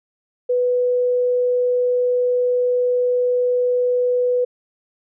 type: tone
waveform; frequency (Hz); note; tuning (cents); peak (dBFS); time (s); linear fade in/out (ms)
sine; 494.6; B4; +3; -15; 0.49-4.45; 10
effects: none